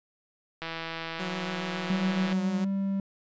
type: click train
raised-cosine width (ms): 0.3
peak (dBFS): -19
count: 281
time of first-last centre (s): 0.62-2.327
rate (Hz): 164
type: tone with vibrato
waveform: sawtooth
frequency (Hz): 183.2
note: F#3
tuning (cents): -17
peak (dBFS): -29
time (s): 1.19-2.65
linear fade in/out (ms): 10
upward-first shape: sine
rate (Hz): 7.1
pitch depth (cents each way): 22
type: tone with pitch glide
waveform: triangle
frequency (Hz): 190 to 195.57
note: F#3 to G3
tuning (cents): +46 to -4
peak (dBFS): -24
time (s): 1.9-3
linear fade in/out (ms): 2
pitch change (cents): +50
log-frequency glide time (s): 2.32-2.54
effects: resampled to 16000 Hz